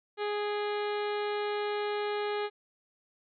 harmonic tone with a mistuned harmonic, 415.3 Hz, G#4, in tune, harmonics 1 / 2 / 3 / 4 / 5 / 6 / 7 / 8 / 9 / 10, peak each -31 / -37 / -41 / -43 / -45 / -47 / -48 / -49 / -50 / -51 dBFS, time 0.17-2.5 s, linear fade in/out 50 ms, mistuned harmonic 6, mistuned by -51 cents, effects none

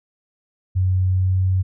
sine tone with pitch glide, 92.8 to 93.5 Hz, F#2 to F#2, +6 to +19 cents, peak -15 dBFS, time 0.75-1.63 s, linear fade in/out 20 ms, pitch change +13 cents, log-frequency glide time 1.09-1.39 s, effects none

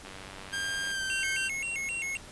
click train, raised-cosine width 0.3 ms, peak -28 dBFS, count 84, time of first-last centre 0.05-0.915 s, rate 96 Hz
sawtooth tone with pitch glide, 1599 to 1558 Hz, G6 to G6, +34 to -11 cents, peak -27 dBFS, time 0.52-1.49 s, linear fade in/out 20 ms, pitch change -45 cents, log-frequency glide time 0.89-1.03 s
square tone with vibrato, 2442 Hz, D#7, 33 cents flat, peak -32 dBFS, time 1.1-2.17 s, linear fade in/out 0 ms, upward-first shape square, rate 3.8 Hz, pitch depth 200 cents each way
effects pink hiss -48 dBFS RMS until 2.31 s + resampled to 24000 Hz

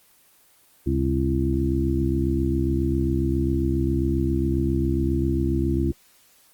harmonic tone with a mistuned harmonic, 67.4 Hz, C#2, 48 cents flat, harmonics 1 / 2 / 3 / 4 / 5, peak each -24 / -27 / -30 / -27 / -25 dBFS, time 0.86-5.92 s, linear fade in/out 10 ms, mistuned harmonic 1, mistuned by +140 cents, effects white hiss -57 dBFS RMS until 6.53 s + Opus 24 kbps

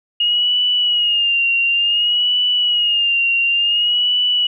sine tone with vibrato, 2860 Hz, F7, 41 cents sharp, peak -13 dBFS, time 0.2-4.47 s, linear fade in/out 5 ms, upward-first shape sine, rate 0.56 Hz, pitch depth 62 cents each way, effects none

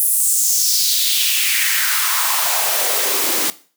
white noise with high-pass filter sweep, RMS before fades -17 dBFS, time 0-3.5 s, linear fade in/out 0 ms, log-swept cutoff 11000 to 270 Hz, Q 2.7, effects noise-tail reverb RT60 0.4 s tail -17 dB re dry

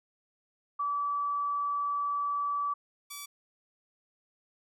sine / 5% pulse tone pair in turn, 1152 / 1152 Hz, D6 / D6, -34 / -34 cents, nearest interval unison, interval 0 cents, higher neither, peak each -28 dBFS, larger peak neither, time 0.79-2.74 / 3.1-3.26 s, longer first, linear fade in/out 10 ms, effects none

